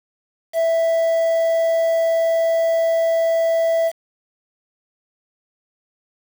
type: tone with quantisation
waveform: triangle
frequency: 659.3 Hz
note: E5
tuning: in tune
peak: -13 dBFS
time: 0.53-3.92 s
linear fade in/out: 50 ms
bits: 6
effects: none